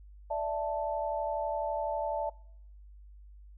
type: chord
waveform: sine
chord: D suspended second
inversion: none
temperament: equal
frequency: 587.3 / 659.3 / 880 Hz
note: D5 / E5 / A5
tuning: 0 / 0 / 0 cents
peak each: -34 dBFS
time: 0.3-2.3 s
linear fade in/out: 10 ms
effects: noise-tail reverb RT60 0.7 s tail -25 dB re dry + added 50 Hz sine -49 dBFS peak until 3.57 s